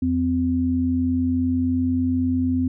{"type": "tone pair together", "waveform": "sine", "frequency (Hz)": [85.73, 256.9], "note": ["F2", "C4"], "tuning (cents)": [-32, -32], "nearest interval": "octave + perfect fifth", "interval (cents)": 1900, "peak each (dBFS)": [-25, -19], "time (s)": [0.02, 2.68], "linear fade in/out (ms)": 5, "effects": []}